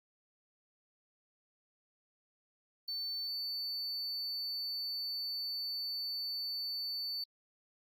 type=tone; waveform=sine; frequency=4500 Hz; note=C#8; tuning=25 cents sharp; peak=-33 dBFS; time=2.88-7.24 s; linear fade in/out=5 ms; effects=tanh soft clip ceiling -35 dBFS + Opus 24 kbps